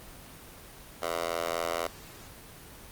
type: tone with high-pass filter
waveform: 10% pulse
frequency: 84.1 Hz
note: E2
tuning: 35 cents sharp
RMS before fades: -32 dBFS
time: 1.02-1.87 s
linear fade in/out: 5 ms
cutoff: 680 Hz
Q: 2.6
effects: pink hiss -48 dBFS RMS until 2.91 s + Opus 24 kbps